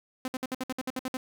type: tone bursts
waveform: sawtooth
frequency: 257.6 Hz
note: C4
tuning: 27 cents flat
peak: -26 dBFS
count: 11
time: 0.25-1.17 s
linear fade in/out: 2 ms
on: 30 ms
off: 59 ms
effects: none